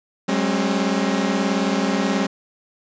sawtooth tone cluster, 190.5 / 209.1 / 269 Hz, G3 / G#3 / C4, -49 / +12 / +48 cents, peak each -19 dBFS, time 0.28-2.27 s, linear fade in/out 10 ms, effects resampled to 16000 Hz + 8-bit

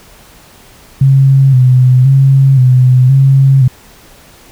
sine tone with vibrato, 131.3 Hz, C3, 6 cents sharp, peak -3 dBFS, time 1.01-3.68 s, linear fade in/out 5 ms, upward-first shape square, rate 0.96 Hz, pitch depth 55 cents each way, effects pink hiss -40 dBFS RMS until 4.51 s

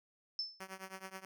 sine tone with exponential decay, 5280 Hz, E8, 2 cents sharp, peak -32 dBFS, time 0.39-0.64 s, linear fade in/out 1 ms, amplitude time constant 54 ms
5% pulse tone with tremolo, 190.1 Hz, F#3, 47 cents sharp, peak -31 dBFS, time 0.6-1.25 s, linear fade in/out 2 ms, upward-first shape triangle, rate 9.4 Hz, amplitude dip 95%
effects none

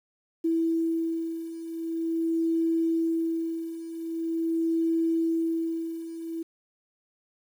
sine beating tone pair, 328.7 / 329.14 Hz, E4 / E4, -5 / -3 cents, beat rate 0.44 Hz, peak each -30 / -26 dBFS, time 0.44-6.43 s, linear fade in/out 10 ms, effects 9-bit

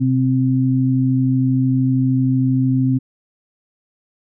sine tone pair together, 128.5 / 261.5 Hz, C3 / C4, -31 / -1 cents, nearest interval octave, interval 1230 cents, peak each -16 dBFS, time 0-2.99 s, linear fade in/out 20 ms, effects none

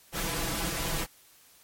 pink noise with comb filter, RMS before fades -31 dBFS, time 0.12-1.07 s, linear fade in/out 50 ms, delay 6 ms, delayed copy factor +0.8, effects white hiss -58 dBFS RMS until 1.63 s + MP3 64 kbps

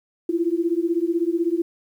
sine beating tone pair, 331 / 347 Hz, E4 / F4, +7 / -11 cents, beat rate 16 Hz, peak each -22 / -22 dBFS, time 0.29-1.62 s, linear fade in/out 5 ms, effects 9-bit

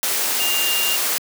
sine tone in noise, 2804 Hz, F7, 6 cents sharp, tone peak -21 dBFS, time 0.4-0.96 s, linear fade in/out 0 ms, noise white, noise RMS -21 dBFS, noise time 0.03-1.18 s, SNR -3 dB, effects high-pass 300 Hz 12 dB/octave

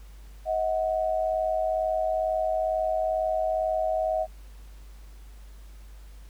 sine tone pair together, 635.8 / 738 Hz, D#5 / F#5, +37 / -5 cents, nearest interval minor third, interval 258 cents, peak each -25 / -28 dBFS, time 0.45-4.27 s, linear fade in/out 50 ms, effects added 50 Hz sine -43 dBFS peak until 6.29 s + pink hiss -58 dBFS RMS until 6.29 s

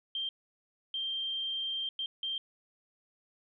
sine tone bursts at uneven times, 3165 Hz, G7, 16 cents sharp, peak -32 dBFS, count 4, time 0.15-0.29 / 0.94-1.89 / 1.99-2.06 / 2.23-2.38 s, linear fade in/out 2 ms, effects none

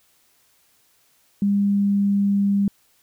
sine tone with pitch glide, 201.2 to 199.93 Hz, G3 to G3, +45 to +34 cents, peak -16 dBFS, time 1.42-2.68 s, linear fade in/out 2 ms, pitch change -11 cents, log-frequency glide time 1.54-2.46 s, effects white hiss -61 dBFS RMS until 3.02 s

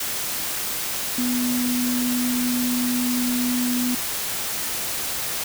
sine tone in noise, 246.9 Hz, B3, in tune, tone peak -21 dBFS, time 1.18-3.95 s, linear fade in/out 5 ms, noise white, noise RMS -27 dBFS, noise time 0-5.44 s, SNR +3 dB, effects none

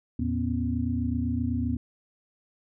sine tone cluster, 80.7 / 111.7 / 244.1 / 271.9 Hz, E2 / A2 / B3 / C#4, -36 / +27 / -20 / -33 cents, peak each -30 / -32 / -28 / -34 dBFS, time 0.19-1.77 s, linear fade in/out 5 ms, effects none

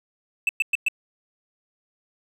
triangle tone bursts, 2637 Hz, E7, in tune, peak -16 dBFS, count 4, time 0.47-0.884 s, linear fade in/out 2 ms, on 21 ms, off 110 ms, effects none

